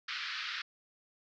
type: band-pass noise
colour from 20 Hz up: pink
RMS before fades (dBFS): -39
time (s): 0.08-0.62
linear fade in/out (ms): 5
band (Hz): 1300 to 4900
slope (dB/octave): 48
effects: none